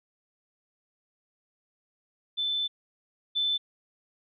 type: tone pair in turn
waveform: sine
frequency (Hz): 3523 / 3523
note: A7 / A7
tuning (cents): +1 / +1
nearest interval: unison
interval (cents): 0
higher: neither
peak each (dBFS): -26 / -24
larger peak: second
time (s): 2.37-2.68 / 3.35-3.58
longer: first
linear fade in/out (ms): 20
effects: none